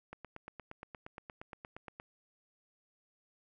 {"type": "click train", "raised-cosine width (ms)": 0.5, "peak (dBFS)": -30, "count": 17, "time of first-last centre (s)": [0.13, 1.999], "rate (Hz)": 8.56, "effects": []}